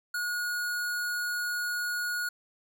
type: tone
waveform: square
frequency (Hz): 1447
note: F#6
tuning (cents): -39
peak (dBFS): -30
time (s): 0.14-2.29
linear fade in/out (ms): 5
effects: none